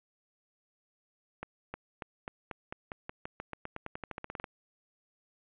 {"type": "accelerating click train", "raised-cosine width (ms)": 0.5, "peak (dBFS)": -23, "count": 23, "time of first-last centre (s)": [1.43, 4.442], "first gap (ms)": 310, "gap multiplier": 0.91, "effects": ["resampled to 8000 Hz", "10-bit"]}